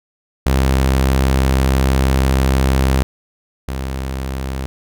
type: tone pair in turn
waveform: sawtooth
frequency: 66.2 / 66.2 Hz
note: C2 / C2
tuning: +21 / +21 cents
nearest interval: unison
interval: 0 cents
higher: neither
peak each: -8 / -17 dBFS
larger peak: first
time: 0.46-3.03 / 3.68-4.66 s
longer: first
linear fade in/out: 0 ms
effects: none